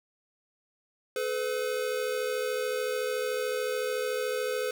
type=tone pair together; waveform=square; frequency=430.3 / 504 Hz; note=A4 / B4; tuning=-39 / +35 cents; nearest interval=minor third; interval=274 cents; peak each=-33 / -31 dBFS; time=1.16-4.71 s; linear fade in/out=2 ms; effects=none